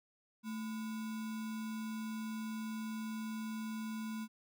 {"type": "tone with sample-and-hold", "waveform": "sine", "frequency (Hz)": 220, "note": "A3", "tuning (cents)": 0, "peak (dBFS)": -38, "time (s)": [0.43, 4.28], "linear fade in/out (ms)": 50, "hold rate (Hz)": 1225, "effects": []}